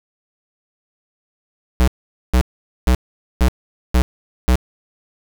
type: tone bursts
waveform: square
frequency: 62.4 Hz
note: B1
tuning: 19 cents sharp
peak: -11 dBFS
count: 6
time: 1.8-4.556 s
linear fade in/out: 0 ms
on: 76 ms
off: 460 ms
effects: none